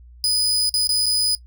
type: tone with dropouts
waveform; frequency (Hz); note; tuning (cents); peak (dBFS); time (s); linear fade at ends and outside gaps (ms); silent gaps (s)
35% pulse; 4978; D#8; 0; -15; 0.24-1.35; 1; 0.694-0.74 / 0.872-0.891 / 1.059-1.064
effects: noise-tail reverb RT60 0.1 s tail -19 dB re dry + added 60 Hz sine -42 dBFS peak until 1.46 s